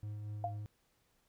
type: tone with tremolo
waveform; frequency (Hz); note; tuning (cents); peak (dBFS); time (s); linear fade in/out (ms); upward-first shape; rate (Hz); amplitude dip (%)
triangle; 105; G#2; +19; -37; 0.03-0.66; 0; sine; 4.3; 25
type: tone with exponential decay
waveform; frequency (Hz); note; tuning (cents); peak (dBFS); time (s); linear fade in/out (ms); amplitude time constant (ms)
sine; 700; F5; +4; -30; 0.44-0.59; 2; 32
effects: pink hiss -75 dBFS RMS until 1.28 s